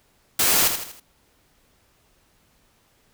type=noise with echo; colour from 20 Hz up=white; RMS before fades=-19 dBFS; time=0.39-0.68 s; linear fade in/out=5 ms; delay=80 ms; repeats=4; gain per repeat=-7 dB; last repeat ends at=1 s; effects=pink hiss -62 dBFS RMS until 3.13 s